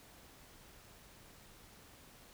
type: silence
effects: pink hiss -59 dBFS RMS until 2.33 s